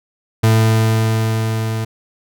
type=tone with level ramp; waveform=40% pulse; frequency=111.1 Hz; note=A2; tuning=17 cents sharp; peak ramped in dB=-8 to -18 dBFS; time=0.43-1.85 s; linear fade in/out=10 ms; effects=none